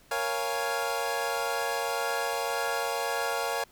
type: chord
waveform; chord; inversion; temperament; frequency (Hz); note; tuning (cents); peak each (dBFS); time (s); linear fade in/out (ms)
25% pulse; Bb minor seventh; none; equal; 466.2 / 554.4 / 698.5 / 830.6; Bb4 / Db5 / F5 / Ab5; 0 / 0 / 0 / 0; -30; 0.11-3.64; 5
effects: pink hiss -59 dBFS RMS until 3.71 s